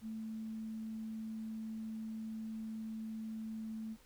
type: tone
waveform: sine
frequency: 220.6 Hz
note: A3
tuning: 5 cents sharp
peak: -40 dBFS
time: 0.01-3.97 s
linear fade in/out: 50 ms
effects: pink hiss -65 dBFS RMS until 4.05 s